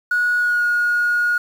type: tone with pitch glide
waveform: triangle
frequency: 1458 to 1441.3 Hz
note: F#6 to F#6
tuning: -26 to -46 cents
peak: -12 dBFS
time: 0.11-1.38 s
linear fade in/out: 5 ms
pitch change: -20 cents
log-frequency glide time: 0.38-0.65 s
effects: tanh soft clip ceiling -12 dBFS + 7-bit